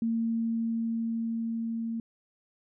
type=tone with level ramp; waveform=sine; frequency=228.2 Hz; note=A#3; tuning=37 cents flat; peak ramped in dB=-25 to -30 dBFS; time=0.02-2 s; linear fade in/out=2 ms; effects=none